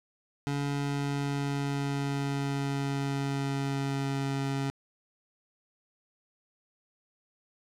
25% pulse tone with pitch glide, 141.9 to 137.38 Hz, C#3 to C#3, +41 to -15 cents, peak -25 dBFS, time 0.47-4.7 s, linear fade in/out 0 ms, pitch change -56 cents, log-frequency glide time 0.64-4.38 s, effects low-pass 8000 Hz 12 dB/octave + 9-bit

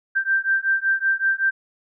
sine beating tone pair, 1568 / 1573.3 Hz, G6 / G6, 0 / +6 cents, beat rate 5.3 Hz, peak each -21 dBFS, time 0.15-1.51 s, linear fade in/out 20 ms, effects none

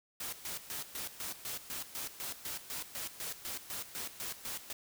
white noise with tremolo, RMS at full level -40 dBFS, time 0.2-4.73 s, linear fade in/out 5 ms, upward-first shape square, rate 4 Hz, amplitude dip 75%, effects none

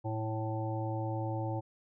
harmonic tone with a mistuned harmonic, 110 Hz, A2, in tune, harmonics 1 / 3 / 5 / 7 / 8, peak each -34 / -39 / -41 / -42 / -43 dBFS, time 0.04-1.61 s, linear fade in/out 20 ms, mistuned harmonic 1, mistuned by +40 cents, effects none

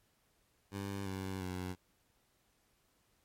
15% pulse tone with pitch steps, 99.2 / 95.32 / 91.6 Hz, G2 / G2 / F#2, +21 / -48 / -17 cents, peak -32 dBFS, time 0.71-1.76 s, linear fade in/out 50 ms, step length 350 ms, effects pink hiss -74 dBFS RMS until 3.24 s + MP3 64 kbps

